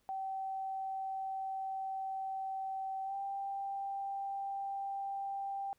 sine tone with pitch glide, 770 to 788.5 Hz, G5 to G5, -31 to +10 cents, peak -36 dBFS, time 0.09-5.73 s, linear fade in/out 0 ms, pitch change +41 cents, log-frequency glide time 3.04-3.15 s, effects pink hiss -75 dBFS RMS until 5.78 s

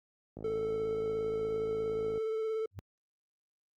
click train, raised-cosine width 2 ms, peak -30 dBFS, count 98, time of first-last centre 0.37-2.176 s, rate 53.7 Hz
triangle tone with vibrato, 440.8 Hz, A4, 3 cents sharp, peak -29 dBFS, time 0.44-2.66 s, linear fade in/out 5 ms, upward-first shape triangle, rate 17 Hz, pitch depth 22 cents each way
sine tone with exponential growth, 96.2 Hz, G2, 32 cents flat, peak -34 dBFS, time 2.71-2.79 s, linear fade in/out 0 ms, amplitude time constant 17 ms
effects high-pass 60 Hz 12 dB/octave + Opus 48 kbps

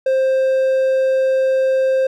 triangle tone, 527 Hz, C5, 12 cents sharp, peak -11 dBFS, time 0.06-2.07 s, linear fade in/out 5 ms, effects none

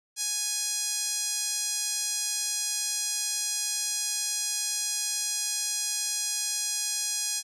5% pulse tone with band-pass filter, 830.6 Hz, G#5, in tune, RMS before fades -30 dBFS, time 0.16-7.43 s, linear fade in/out 50 ms, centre 6800 Hz, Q 1.2, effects none

